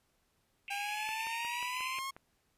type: band-pass noise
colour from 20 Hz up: white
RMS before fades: -42 dBFS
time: 0.68-1.99 s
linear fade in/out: 0 ms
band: 2300 to 2800 Hz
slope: 96 dB/octave
type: exponential sweep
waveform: sawtooth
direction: up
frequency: 796 to 1090 Hz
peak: -33 dBFS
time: 0.7-2.11 s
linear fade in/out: 10 ms
type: click train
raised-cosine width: 0.5 ms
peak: -34 dBFS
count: 7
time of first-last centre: 1.09-2.165 s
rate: 5.58 Hz
effects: pink hiss -75 dBFS RMS until 2.57 s + resampled to 32000 Hz